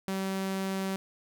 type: tone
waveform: sawtooth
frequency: 192.1 Hz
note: G3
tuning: 35 cents flat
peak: -26 dBFS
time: 0.08-0.96 s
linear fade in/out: 0 ms
effects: none

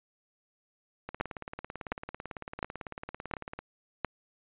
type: two click trains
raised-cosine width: 0.5 ms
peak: -14 / -23 dBFS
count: 5 / 46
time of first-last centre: 1.21-4.047 / 1.09-3.59 s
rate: 1.41 / 18 Hz
effects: resampled to 8000 Hz

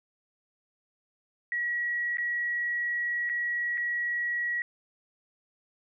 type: tone with dropouts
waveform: sine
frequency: 1918 Hz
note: A#6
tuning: 49 cents sharp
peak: -27 dBFS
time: 1.52-4.62 s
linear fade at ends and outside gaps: 1 ms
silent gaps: 2.171-2.183 / 3.292-3.297 / 3.774-3.778 s
effects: none

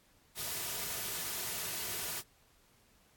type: noise with comb filter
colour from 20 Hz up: white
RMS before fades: -38 dBFS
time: 0.35-2.23 s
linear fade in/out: 50 ms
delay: 3.7 ms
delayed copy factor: -0.5
effects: pink hiss -67 dBFS RMS until 3.16 s + AAC 64 kbps

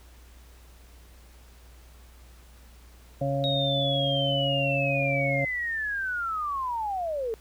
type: harmonic tone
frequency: 138.5 Hz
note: C#3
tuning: 1 cent flat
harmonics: 1 / 2 / 4 / 5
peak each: -28 / -34 / -28 / -33 dBFS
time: 3.21-5.45 s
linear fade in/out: 5 ms
type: linear sweep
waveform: sine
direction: down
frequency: 3788 to 429.6 Hz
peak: -27 dBFS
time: 3.44-7.34 s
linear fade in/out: 0 ms
effects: added 60 Hz sine -49 dBFS peak until 7.4 s + pink hiss -57 dBFS RMS until 7.4 s

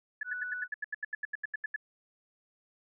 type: tone bursts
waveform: sine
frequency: 1717 Hz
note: A6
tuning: 43 cents flat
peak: -31 dBFS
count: 16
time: 0.21-1.762 s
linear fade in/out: 5 ms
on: 22 ms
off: 80 ms
type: tone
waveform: sine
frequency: 1480 Hz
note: F#6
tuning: in tune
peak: -35 dBFS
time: 0.24-0.68 s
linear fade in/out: 50 ms
effects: none

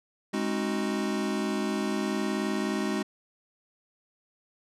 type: chord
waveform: square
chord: Ab dominant seventh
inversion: none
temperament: equal with one note detuned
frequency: 207.7 / 267.1 / 311.1 / 370 Hz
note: Ab3 / C4 / Eb4 / Gb4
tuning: 0 / +36 / 0 / 0 cents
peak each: -31 / -35 / -35 / -34 dBFS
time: 0.33-3.03 s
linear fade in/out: 10 ms
effects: low-pass 9000 Hz 12 dB/octave

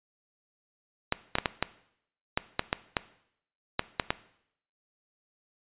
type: clicks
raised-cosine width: 0.3 ms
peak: -8 dBFS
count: 12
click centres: 1.124 / 1.354 / 1.385 / 1.458 / 1.626 / 2.375 / 2.594 / 2.729 / 2.968 / 3.794 / 3.998 / 4.105 s
effects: noise-tail reverb RT60 0.7 s tail -17 dB re dry + resampled to 8000 Hz

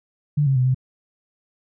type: tone with pitch steps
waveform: sine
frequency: 147 / 135.2 / 127 / 129.5 Hz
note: D3 / C#3 / B2 / C3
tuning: +2 / -43 / +49 / -17 cents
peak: -15 dBFS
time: 0.37-0.746 s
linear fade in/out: 10 ms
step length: 94 ms
effects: none

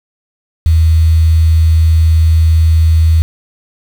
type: tone with quantisation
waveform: sine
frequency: 80.8 Hz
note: E2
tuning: 34 cents flat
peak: -5 dBFS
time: 0.66-3.22 s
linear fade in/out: 0 ms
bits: 5
effects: none

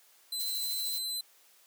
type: tone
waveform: sawtooth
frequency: 4048 Hz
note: B7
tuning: 42 cents sharp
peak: -30 dBFS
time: 0.32-1.21 s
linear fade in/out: 5 ms
type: noise with tremolo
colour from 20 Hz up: violet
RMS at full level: -37 dBFS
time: 0.39-0.99 s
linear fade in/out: 10 ms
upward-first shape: sine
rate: 13 Hz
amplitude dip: 35%
effects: white hiss -62 dBFS RMS until 1.66 s + high-pass 400 Hz 12 dB/octave

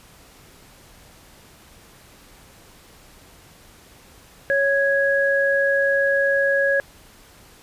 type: tone pair together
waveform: sine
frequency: 554.4 / 1661.2 Hz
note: C#5 / G#6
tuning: 0 / 0 cents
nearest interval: octave + perfect fifth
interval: 1900 cents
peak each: -19 / -19 dBFS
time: 4.5-6.8 s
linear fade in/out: 0 ms
effects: pink hiss -49 dBFS RMS until 7.62 s + resampled to 32000 Hz

